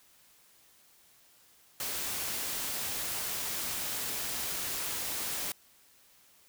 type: noise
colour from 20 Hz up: white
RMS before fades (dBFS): -35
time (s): 1.8-5.52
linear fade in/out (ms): 2
effects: white hiss -62 dBFS RMS until 6.48 s